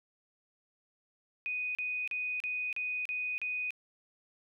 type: tone bursts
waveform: sine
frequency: 2489 Hz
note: D#7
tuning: in tune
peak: -32 dBFS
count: 7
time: 1.46-3.706 s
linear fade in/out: 0 ms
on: 290 ms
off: 36 ms
effects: none